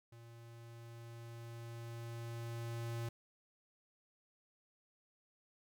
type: tone with level ramp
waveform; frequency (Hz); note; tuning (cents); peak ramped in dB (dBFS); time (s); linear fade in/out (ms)
square; 116.54; A#2; 0; -55 to -39; 0.12-3.09; 5
effects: none